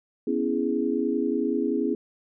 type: chord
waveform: sine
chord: C# minor seventh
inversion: third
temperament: equal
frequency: 246.9 / 277.2 / 329.6 / 415.3 Hz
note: B3 / C#4 / E4 / G#4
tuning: 0 / 0 / 0 / 0 cents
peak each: -28 dBFS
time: 0.27-1.95 s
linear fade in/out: 5 ms
effects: none